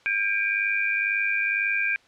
sine tone cluster, 1602 / 2327 / 2429 Hz, G6 / D7 / D#7, +37 / -17 / -42 cents, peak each -26 dBFS, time 0.06-1.96 s, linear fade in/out 0 ms, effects white hiss -57 dBFS RMS until 2.07 s + low-pass 4000 Hz 12 dB/octave

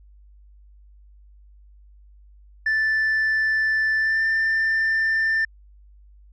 sine tone with pitch glide, 1760 to 1785.6 Hz, A6 to A6, 0 to +25 cents, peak -16 dBFS, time 2.66-5.45 s, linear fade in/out 5 ms, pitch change +25 cents, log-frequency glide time 3.98-4.23 s, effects tanh soft clip ceiling -17 dBFS + added 50 Hz sine -47 dBFS peak until 6.32 s

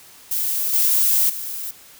violet noise with level steps, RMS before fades -22 / -17 / -29 dBFS, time 0.31-1.71 s, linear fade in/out 5 ms, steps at 0.73 / 1.29 s, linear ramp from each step 10 ms, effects white hiss -46 dBFS RMS until 1.99 s

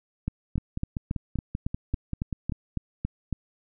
two click trains, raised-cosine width 5 ms, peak -15 / -17 dBFS, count 12 / 11, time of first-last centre 0.28-3.327 / 0.58-2.522 s, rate 3.61 / 5.15 Hz, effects none

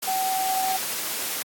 sine tone in noise, 761 Hz, F#5, 48 cents sharp, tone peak -23 dBFS, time 0.07-0.77 s, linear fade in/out 10 ms, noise white, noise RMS -29 dBFS, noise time 0.02-1.43 s, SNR +3 dB, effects high-pass 200 Hz 12 dB/octave + AAC 64 kbps

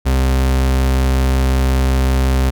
40% pulse tone, 65.41 Hz, C2, in tune, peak -11 dBFS, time 0.05-2.51 s, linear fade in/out 20 ms, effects none

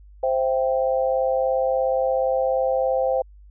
sine chord, C major, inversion none, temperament equal with one note detuned, 523.3 / 666.9 / 784 Hz, C5 / E5 / G5, 0 / +20 / 0 cents, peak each -20 / -26 / -26 dBFS, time 0.23-3.22 s, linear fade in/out 5 ms, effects added 50 Hz sine -44 dBFS peak until 3.5 s

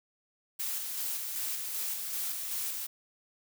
blue noise with tremolo, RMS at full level -34 dBFS, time 0.59-2.87 s, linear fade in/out 10 ms, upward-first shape square, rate 2.6 Hz, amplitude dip 30%, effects none

